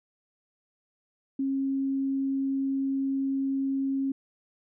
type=tone; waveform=sine; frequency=271 Hz; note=C#4; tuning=39 cents flat; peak=-25 dBFS; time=1.39-4.12 s; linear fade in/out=5 ms; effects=none